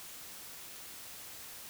silence, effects white hiss -48 dBFS RMS until 1.69 s

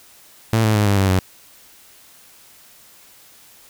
sawtooth tone with pitch steps, 112.8 / 108.58 / 104.52 / 100.61 / 96.85 / 93.22 Hz, A2 / A2 / G#2 / G2 / G2 / F#2, +44 / -22 / +12 / +46 / -20 / +13 cents, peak -10 dBFS, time 0.53-1.19 s, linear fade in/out 0 ms, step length 110 ms, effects white hiss -48 dBFS RMS until 3.69 s

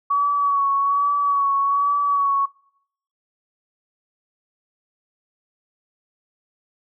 sine tone with vibrato, 1129 Hz, C#6, 31 cents sharp, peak -16 dBFS, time 0.1-2.46 s, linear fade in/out 10 ms, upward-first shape sine, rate 1.2 Hz, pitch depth 31 cents each way, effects noise-tail reverb RT60 0.7 s tail -23 dB re dry

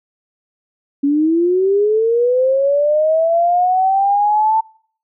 sine linear sweep, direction up, 277.2 to 890 Hz, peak -11 dBFS, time 1.03-4.61 s, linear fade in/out 10 ms, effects noise-tail reverb RT60 0.5 s tail -23 dB re dry

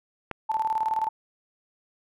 click, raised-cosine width 0.5 ms, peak -16 dBFS, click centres 0.313 s
sine tone with tremolo, 880 Hz, A5, in tune, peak -21 dBFS, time 0.49-1.09 s, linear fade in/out 10 ms, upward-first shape square, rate 19 Hz, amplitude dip 65%
effects none

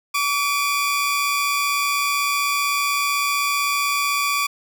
sawtooth tone pair together, 1142.1 / 2420 Hz, D6 / D#7, -49 / -49 cents, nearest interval octave + minor second, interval 1300 cents, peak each -17 / -20 dBFS, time 0.14-4.47 s, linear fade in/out 10 ms, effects none

